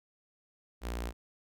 sawtooth tone with notch filter, 59 Hz, A#1, 22 cents sharp, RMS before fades -37 dBFS, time 0.81-1.13 s, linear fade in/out 50 ms, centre 130 Hz, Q 0.9, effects none

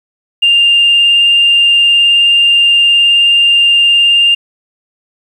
sine tone with vibrato, 2800 Hz, F7, 4 cents sharp, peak -4 dBFS, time 0.42-4.35 s, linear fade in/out 10 ms, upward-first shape sine, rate 19 Hz, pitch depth 10 cents each way, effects tanh soft clip ceiling 0 dBFS + 7-bit

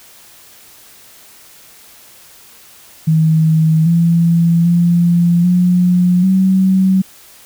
sine tone with pitch steps, 159.1 / 168.5 / 172.4 / 179 / 189.2 Hz, D#3 / E3 / F3 / F3 / F#3, +39 / +38 / -22 / +43 / +39 cents, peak -8 dBFS, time 3.07-7.02 s, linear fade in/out 10 ms, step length 790 ms, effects white hiss -42 dBFS RMS until 7.45 s

